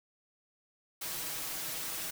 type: noise with comb filter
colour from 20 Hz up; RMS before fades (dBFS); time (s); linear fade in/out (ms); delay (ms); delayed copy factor
white; -38; 1.01-2.11; 10; 6.2; +0.65
effects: none